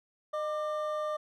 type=tone pair together; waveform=triangle; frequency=611 / 1188.6 Hz; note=D#5 / D6; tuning=-32 / +20 cents; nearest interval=octave; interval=1152 cents; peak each=-30 / -34 dBFS; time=0.33-1.17 s; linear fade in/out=10 ms; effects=none